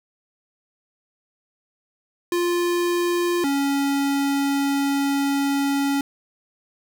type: tone pair in turn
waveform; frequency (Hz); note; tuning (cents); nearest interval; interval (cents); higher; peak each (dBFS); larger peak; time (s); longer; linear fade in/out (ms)
square; 349.2 / 279.1; F4 / C#4; 0 / +12; major third; 388; first; -20; neither; 2.32-3.44 / 3.44-6.01; second; 2
effects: none